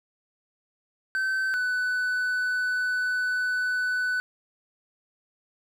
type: tone pair in turn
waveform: triangle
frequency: 1539 / 1496.1 Hz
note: G6 / F#6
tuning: -32 / +19 cents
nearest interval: unison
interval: 49 cents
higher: first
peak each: -22 dBFS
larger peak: neither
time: 1.15-1.54 / 1.54-4.2 s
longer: second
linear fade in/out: 0 ms
effects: none